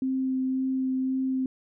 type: tone with vibrato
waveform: sine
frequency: 261.6 Hz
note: C4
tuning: in tune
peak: -24 dBFS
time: 0.02-1.46 s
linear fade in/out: 2 ms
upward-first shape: sine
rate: 1.9 Hz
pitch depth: 9 cents each way
effects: none